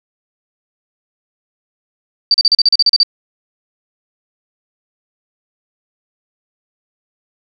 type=tone bursts; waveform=sine; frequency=4636 Hz; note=D8; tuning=23 cents flat; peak=-6 dBFS; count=11; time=2.31-3.032 s; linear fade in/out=2 ms; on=32 ms; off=37 ms; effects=none